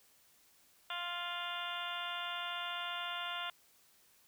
harmonic tone with a mistuned harmonic, 349.2 Hz, F4, in tune, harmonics 2 / 3 / 4 / 5 / 6 / 7 / 8 / 9 / 10, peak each -46 / -45 / -43 / -51 / -50 / -52 / -45 / -50 / -45 dBFS, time 0.9-3.5 s, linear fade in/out 2 ms, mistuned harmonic 8, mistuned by +20 cents, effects white hiss -67 dBFS RMS until 4.27 s

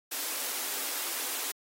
white high-pass noise, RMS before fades -34 dBFS, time 0.11-1.52 s, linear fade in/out 10 ms, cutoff 250 Hz, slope 96 dB/octave, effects AAC 48 kbps

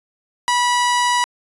sawtooth tone, 976 Hz, B5, 21 cents flat, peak -11 dBFS, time 0.48-1.24 s, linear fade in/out 0 ms, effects resampled to 24000 Hz

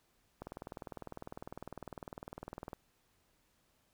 click train, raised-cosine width 1 ms, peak -29 dBFS, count 47, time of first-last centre 0.42-2.732 s, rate 19.9 Hz, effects pink hiss -74 dBFS RMS until 3.93 s

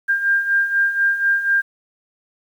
sine beating tone pair, 1596 / 1600.1 Hz, G6 / G6, +31 / +35 cents, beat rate 4.1 Hz, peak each -22 / -16 dBFS, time 0.08-1.62 s, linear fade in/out 20 ms, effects 8-bit

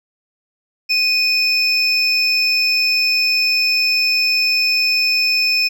triangle tone pair together, 2489 / 5274 Hz, D#7 / E8, 0 / 0 cents, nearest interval octave + minor second, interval 1300 cents, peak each -15 dBFS, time 0.89-5.69 s, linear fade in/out 20 ms, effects none

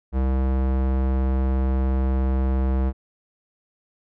square tone with low-pass filter, 65.5 Hz, C2, 2 cents sharp, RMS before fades -21 dBFS, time 0.12-2.93 s, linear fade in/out 50 ms, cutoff 1100 Hz, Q 0.57, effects none

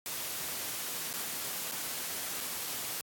white noise with dropouts, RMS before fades -37 dBFS, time 0.06-3.01 s, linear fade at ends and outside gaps 0 ms, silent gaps 1.13-1.138 / 1.714-1.72 / 2.404-2.408 s, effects high-pass 100 Hz 12 dB/octave + AAC 64 kbps

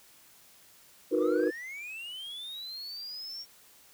sine chord, B major seventh, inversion first, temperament equal with one note detuned, 311.1 / 363.2 / 466.2 / 493.9 Hz, D#4 / F#4 / A#4 / B4, 0 / -32 / 0 / 0 cents, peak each -29 dBFS, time 1.11-1.51 s, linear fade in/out 20 ms
triangle linear sweep, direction up, 1108.7 to 5588 Hz, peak -37 dBFS, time 1.18-3.46 s, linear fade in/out 50 ms
effects tanh soft clip ceiling -16 dBFS + white hiss -58 dBFS RMS until 3.93 s

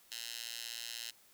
10% pulse tone with high-pass filter, 116.54 Hz, A#2, in tune, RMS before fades -44 dBFS, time 0.11-1.11 s, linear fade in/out 10 ms, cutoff 3500 Hz, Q 1.4, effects white hiss -64 dBFS RMS until 1.33 s

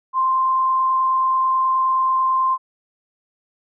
sine tone with frequency modulation, 1046.5 Hz, C6, in tune, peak -15 dBFS, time 0.13-2.58 s, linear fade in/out 50 ms, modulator 29.3 Hz, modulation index 0.31, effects none

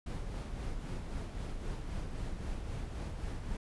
brown noise with tremolo, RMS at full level -37 dBFS, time 0.06-3.57 s, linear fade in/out 5 ms, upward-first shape sine, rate 3.8 Hz, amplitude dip 40%, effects resampled to 24000 Hz

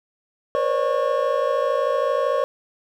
triangle tone cluster, 482.5 / 518 / 543 / 596 / 1101 Hz, B4 / C5 / C#5 / D5 / C#6, -40 / -17 / -36 / +25 / -12 cents, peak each -24 / -29 / -21 / -22 / -24 dBFS, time 0.55-2.44 s, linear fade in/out 0 ms, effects none

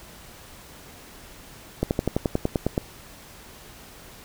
slowing click train, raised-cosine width 2 ms, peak -8 dBFS, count 11, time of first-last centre 1.83-2.778 s, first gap 79 ms, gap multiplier 1.04, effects pink hiss -46 dBFS RMS until 4.24 s

